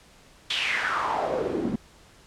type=noise with band-pass filter sweep; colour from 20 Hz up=pink; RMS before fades=-27 dBFS; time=0.5-1.76 s; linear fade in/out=5 ms; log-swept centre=3400 to 220 Hz; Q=4.1; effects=pink hiss -54 dBFS RMS until 2.26 s + low-pass 9000 Hz 12 dB/octave